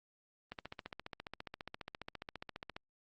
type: click train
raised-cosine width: 0.3 ms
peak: -27 dBFS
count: 34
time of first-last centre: 0.52-2.765 s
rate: 14.7 Hz
effects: Opus 32 kbps